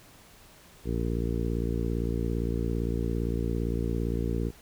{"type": "harmonic tone", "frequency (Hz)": 57.6, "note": "A#1", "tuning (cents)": -20, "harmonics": [1, 2, 3, 4, 5, 6, 7, 8], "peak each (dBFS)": [-30, -33, -35, -36, -37, -38, -38, -39], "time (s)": [0.84, 4.52], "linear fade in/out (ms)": 50, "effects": ["pink hiss -54 dBFS RMS until 4.61 s"]}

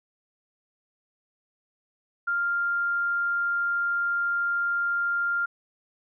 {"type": "tone", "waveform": "sine", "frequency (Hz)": 1396.9, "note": "F6", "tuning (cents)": 0, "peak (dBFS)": -23, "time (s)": [2.27, 5.46], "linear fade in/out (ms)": 10, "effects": []}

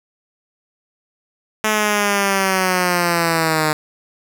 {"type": "linear sweep", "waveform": "5% pulse", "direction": "down", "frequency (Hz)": [216.9, 152.7], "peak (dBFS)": -4, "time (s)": [1.64, 3.73], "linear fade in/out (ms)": 2, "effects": []}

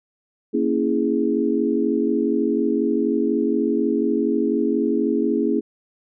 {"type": "chord", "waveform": "sine", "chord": "A# half-diminished seventh", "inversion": "none", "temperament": "equal", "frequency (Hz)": [233.1, 277.2, 329.6, 415.3], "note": ["A#3", "C#4", "E4", "G#4"], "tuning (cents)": [0, 0, 0, 0], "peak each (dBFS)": -23, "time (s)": [0.53, 5.61], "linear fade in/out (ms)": 20, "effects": []}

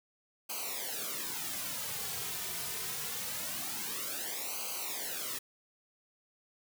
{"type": "noise with flanger", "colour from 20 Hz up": "white", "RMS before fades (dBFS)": -38, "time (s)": [0.49, 5.39], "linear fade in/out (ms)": 10, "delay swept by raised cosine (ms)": [0.55, 3.65], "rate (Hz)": 0.24, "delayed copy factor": -1, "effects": []}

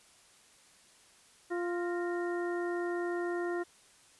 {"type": "harmonic tone with a mistuned harmonic", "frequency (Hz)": 349.2, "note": "F4", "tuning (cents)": 0, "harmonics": [1, 2, 3, 4, 5], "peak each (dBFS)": [-32, -41, -46, -44, -44], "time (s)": [1.5, 3.64], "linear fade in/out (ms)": 20, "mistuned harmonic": 5, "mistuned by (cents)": 96, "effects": ["white hiss -61 dBFS RMS until 4.19 s", "resampled to 24000 Hz"]}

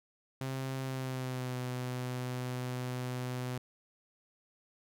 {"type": "tone with pitch glide", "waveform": "sawtooth", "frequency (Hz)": [132.5, 125.86], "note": ["C3", "B2"], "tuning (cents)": [22, 33], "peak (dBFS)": -31, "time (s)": [0.41, 3.58], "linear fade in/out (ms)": 2, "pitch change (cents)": -89, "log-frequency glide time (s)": [0.81, 1.58], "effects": []}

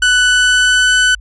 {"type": "tone with pitch glide", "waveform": "30% pulse", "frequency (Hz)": [1490, 1500.4], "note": ["F#6", "F#6"], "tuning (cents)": [12, 24], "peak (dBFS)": -6, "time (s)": [0.02, 1.15], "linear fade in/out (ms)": 5, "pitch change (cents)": 12, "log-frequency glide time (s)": [0.26, 0.99], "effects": ["added 50 Hz sine -31 dBFS peak until 1.2 s", "resampled to 24000 Hz"]}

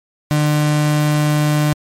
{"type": "tone", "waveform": "35% pulse", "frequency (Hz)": 150, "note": "D3", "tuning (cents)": 37, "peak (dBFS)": -11, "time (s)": [0.31, 1.73], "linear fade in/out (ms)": 0, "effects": ["MP3 64 kbps"]}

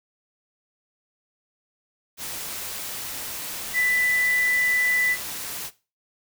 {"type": "tone in noise", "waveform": "sine", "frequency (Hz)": 1988, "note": "B6", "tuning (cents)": 11, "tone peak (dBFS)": -19, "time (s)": [3.73, 5.17], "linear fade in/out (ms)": 50, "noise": "white", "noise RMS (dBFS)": -33, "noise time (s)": [2.17, 5.71], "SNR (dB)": 11, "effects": ["noise-tail reverb RT60 0.3 s tail -17 dB re dry"]}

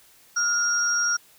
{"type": "tone pair together", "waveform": "sine", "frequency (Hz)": [1407, 5628], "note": ["F6", "F8"], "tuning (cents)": [12, 12], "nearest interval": "2 octaves", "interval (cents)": 2400, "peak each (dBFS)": -23, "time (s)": [0.36, 1.17], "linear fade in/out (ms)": 10, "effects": ["white hiss -55 dBFS RMS until 1.38 s"]}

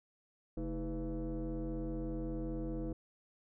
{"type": "tone with frequency modulation", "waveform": "sine", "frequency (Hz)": 138.5, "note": "C#3", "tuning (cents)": -1, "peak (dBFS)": -34, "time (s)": [0.57, 2.93], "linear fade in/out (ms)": 5, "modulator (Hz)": 181, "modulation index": 1.8, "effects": ["tanh soft clip ceiling -33 dBFS"]}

